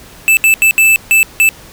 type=tone bursts at uneven times; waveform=square; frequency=2637 Hz; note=E7; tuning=in tune; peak=-6 dBFS; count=6; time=0.28-0.37 / 0.44-0.54 / 0.62-0.71 / 0.78-0.96 / 1.11-1.23 / 1.4-1.49 s; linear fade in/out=0 ms; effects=pink hiss -37 dBFS RMS until 1.72 s